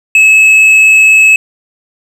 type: tone with tanh clipping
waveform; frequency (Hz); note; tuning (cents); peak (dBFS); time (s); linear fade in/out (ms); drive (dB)
sine; 2588; E7; -32; -3; 0.15-1.36; 2; 5
effects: none